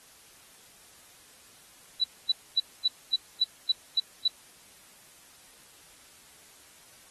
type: tone bursts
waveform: sine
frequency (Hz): 3957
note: B7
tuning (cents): +3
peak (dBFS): -20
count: 9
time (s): 2.01-4.28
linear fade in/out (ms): 5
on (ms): 30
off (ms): 250
effects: white hiss -55 dBFS RMS until 7.1 s + AAC 32 kbps